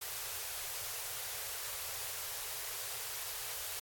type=band-stop noise; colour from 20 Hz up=white; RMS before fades=-41 dBFS; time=0.01-3.8 s; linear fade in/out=10 ms; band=130 to 390 Hz; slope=96 dB/octave; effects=AAC 64 kbps